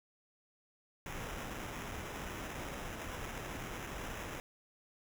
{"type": "noise with sample-and-hold", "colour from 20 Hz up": "pink", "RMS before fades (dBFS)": -43, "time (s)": [1.06, 4.4], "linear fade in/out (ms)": 0, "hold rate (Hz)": 4410, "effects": []}